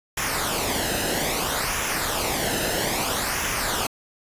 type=noise with flanger; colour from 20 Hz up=pink; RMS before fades=-25 dBFS; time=0.17-3.87 s; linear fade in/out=5 ms; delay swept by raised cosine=0.23 to 0.89 ms; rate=0.61 Hz; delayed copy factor=-0.6; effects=resampled to 32000 Hz